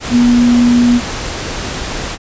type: tone in noise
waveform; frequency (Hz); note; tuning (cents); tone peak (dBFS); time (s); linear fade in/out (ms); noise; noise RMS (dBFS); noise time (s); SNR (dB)
sine; 241.6; B3; -38; -6; 0.1-1.01; 50; pink; -21; 0-2.18; +12
effects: resampled to 16000 Hz